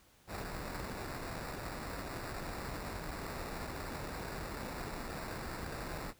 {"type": "noise with sample-and-hold", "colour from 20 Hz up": "pink", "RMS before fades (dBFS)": -42, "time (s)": [0.27, 6.14], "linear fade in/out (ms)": 50, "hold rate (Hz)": 3150, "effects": ["pink hiss -65 dBFS RMS until 6.19 s"]}